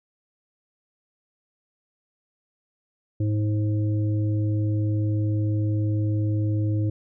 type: harmonic tone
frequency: 105.8 Hz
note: G#2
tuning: 33 cents sharp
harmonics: 1 / 3 / 5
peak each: -21 / -29 / -39 dBFS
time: 3.2-6.9 s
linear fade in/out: 5 ms
effects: none